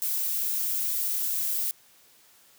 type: noise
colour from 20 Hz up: violet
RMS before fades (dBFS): -28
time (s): 0.02-1.71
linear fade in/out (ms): 0
effects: white hiss -58 dBFS RMS until 2.58 s + high-pass 80 Hz 12 dB/octave